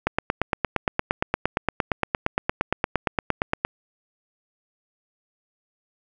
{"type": "click train", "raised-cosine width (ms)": 0.5, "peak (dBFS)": -5, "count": 32, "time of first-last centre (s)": [0.07, 3.65], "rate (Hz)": 8.66, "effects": []}